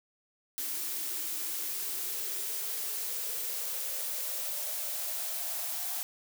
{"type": "noise with high-pass filter sweep", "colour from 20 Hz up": "blue", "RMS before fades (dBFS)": -35, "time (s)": [0.58, 6.03], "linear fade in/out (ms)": 0, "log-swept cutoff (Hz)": [290, 730], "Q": 5.8, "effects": []}